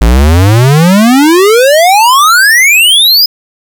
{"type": "exponential sweep", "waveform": "square", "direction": "up", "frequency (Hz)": [52.9, 5100], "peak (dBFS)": -3, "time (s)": [0.01, 3.26], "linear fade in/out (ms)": 5, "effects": ["7-bit"]}